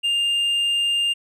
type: tone with tanh clipping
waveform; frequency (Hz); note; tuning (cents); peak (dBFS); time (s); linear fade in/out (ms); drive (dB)
sine; 2805; F7; +7; -19; 0.03-1.14; 20; 4
effects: none